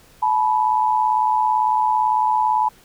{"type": "tone pair together", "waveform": "sine", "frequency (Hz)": [864.1, 982], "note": ["A5", "B5"], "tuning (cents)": [-32, -10], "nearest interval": "major second", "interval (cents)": 222, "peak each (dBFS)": -18, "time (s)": [0.22, 2.69], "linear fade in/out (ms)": 10, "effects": ["pink hiss -51 dBFS RMS until 2.84 s"]}